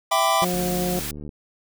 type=chord; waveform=square; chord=E minor seventh; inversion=none; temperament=equal with one note detuned; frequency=659.3 / 784 / 1006.8 / 1174.7 Hz; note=E5 / G5 / B5 / D6; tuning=0 / 0 / +33 / 0 cents; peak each=-24 dBFS; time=0.11-0.45 s; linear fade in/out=10 ms
type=noise; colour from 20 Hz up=white; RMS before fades=-31 dBFS; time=0.42-1.11 s; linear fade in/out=2 ms
type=harmonic tone; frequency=179.4 Hz; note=F3; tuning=47 cents sharp; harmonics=1 / 2 / 3 / 4; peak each=-25 / -28 / -30 / -31 dBFS; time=0.42-0.99 s; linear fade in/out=0 ms
type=click train; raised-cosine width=3 ms; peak=-24 dBFS; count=57; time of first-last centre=0.54-1.292 s; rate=74.5 Hz
effects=none